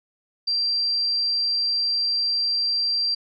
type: tone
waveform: sine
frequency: 4718 Hz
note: D8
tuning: 7 cents sharp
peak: -20 dBFS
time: 0.47-3.15 s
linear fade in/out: 10 ms
effects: none